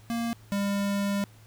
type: tone pair in turn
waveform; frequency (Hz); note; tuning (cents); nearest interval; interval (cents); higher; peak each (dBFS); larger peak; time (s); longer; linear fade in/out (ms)
square; 232.8 / 200.5; A#3 / G3; -2 / +39; minor third; 259; first; -28 / -26; second; 0.1-0.33 / 0.52-1.24; second; 0
effects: added 109 Hz sine -51 dBFS peak until 1.46 s + pink hiss -58 dBFS RMS until 1.46 s